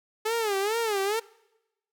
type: tone with vibrato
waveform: sawtooth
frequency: 424.8 Hz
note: G#4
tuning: 39 cents sharp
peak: -21 dBFS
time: 0.25-1.2 s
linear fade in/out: 10 ms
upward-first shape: sine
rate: 2.3 Hz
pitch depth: 160 cents each way
effects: noise-tail reverb RT60 0.9 s tail -22 dB re dry